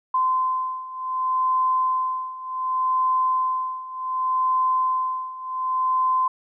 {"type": "beating tone pair", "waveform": "sine", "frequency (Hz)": [1031, 1031.67], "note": ["C6", "C6"], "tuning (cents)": [-26, -25], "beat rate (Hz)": 0.67, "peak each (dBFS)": [-25, -22], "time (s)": [0.14, 6.28], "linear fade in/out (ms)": 5, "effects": []}